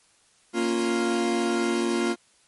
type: chord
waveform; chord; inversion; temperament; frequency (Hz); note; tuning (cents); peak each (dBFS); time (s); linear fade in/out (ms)
40% pulse; Bb minor; none; equal; 233.1 / 277.2 / 349.2; Bb3 / Db4 / F4; 0 / 0 / 0; -26 / -30 / -24; 0.53-2.16; 50
effects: white hiss -61 dBFS RMS until 2.47 s + MP3 48 kbps